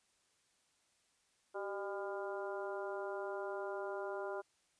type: harmonic tone with a mistuned harmonic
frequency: 201.1 Hz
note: G3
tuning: 44 cents sharp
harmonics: 2 / 3 / 4 / 5 / 6 / 7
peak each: -42 / -44 / -48 / -49 / -54 / -49 dBFS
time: 1.54-4.42 s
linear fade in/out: 20 ms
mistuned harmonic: 2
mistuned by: -58 cents
effects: white hiss -75 dBFS RMS until 4.79 s + resampled to 22050 Hz